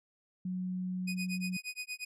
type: tone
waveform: sine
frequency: 183.5 Hz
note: F#3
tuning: 14 cents flat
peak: -33 dBFS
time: 0.45-1.57 s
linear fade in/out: 5 ms
type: tone with tremolo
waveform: sawtooth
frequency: 2489 Hz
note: D#7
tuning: in tune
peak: -32 dBFS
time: 1.07-2.05 s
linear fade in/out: 10 ms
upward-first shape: sine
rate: 8.5 Hz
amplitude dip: 100%
effects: low-pass 12000 Hz 12 dB/octave